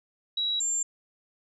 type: tone pair in turn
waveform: sine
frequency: 3882 / 7328 Hz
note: B7 / A#8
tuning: -31 / -31 cents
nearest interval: major seventh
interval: 1100 cents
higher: second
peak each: -25 dBFS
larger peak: neither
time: 0.37-0.6 / 0.6-0.83 s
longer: neither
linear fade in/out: 5 ms
effects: none